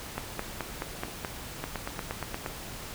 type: two click trains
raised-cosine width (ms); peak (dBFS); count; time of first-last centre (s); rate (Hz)
0.5; -17 / -16; 8 / 6; 1.64-2.462 / 0.18-1.248; 8.52 / 4.68
effects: pink hiss -41 dBFS RMS until 2.94 s